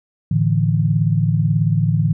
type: chord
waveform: sine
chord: A suspended fourth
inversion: none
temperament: just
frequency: 110 / 146.67 / 165 Hz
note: A2 / D3 / E3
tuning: 0 / -2 / +2 cents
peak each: -18 dBFS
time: 0.31-2.13 s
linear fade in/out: 5 ms
effects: none